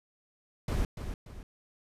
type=noise with echo; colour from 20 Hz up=brown; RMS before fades=-29 dBFS; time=0.68-0.85 s; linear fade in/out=2 ms; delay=290 ms; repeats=2; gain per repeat=-8 dB; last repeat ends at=1.43 s; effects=resampled to 32000 Hz